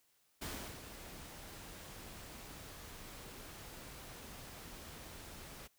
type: noise with ADSR envelope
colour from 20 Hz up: pink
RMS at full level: -42 dBFS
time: 0.41-5.68 s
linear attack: 13 ms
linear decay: 360 ms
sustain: -9 dB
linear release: 18 ms
effects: white hiss -74 dBFS RMS until 5.78 s